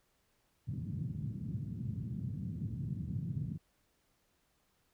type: band-pass noise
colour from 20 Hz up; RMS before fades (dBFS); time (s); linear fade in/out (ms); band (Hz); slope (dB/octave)
pink; -39; 0.67-3.58; 20; 100 to 190; 24
effects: pink hiss -75 dBFS RMS until 4.93 s